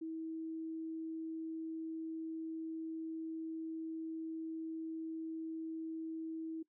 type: tone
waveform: sine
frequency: 322.5 Hz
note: E4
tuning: 38 cents flat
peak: -39 dBFS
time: 0.01-6.63 s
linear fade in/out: 10 ms
effects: noise-tail reverb RT60 0.1 s tail -20 dB re dry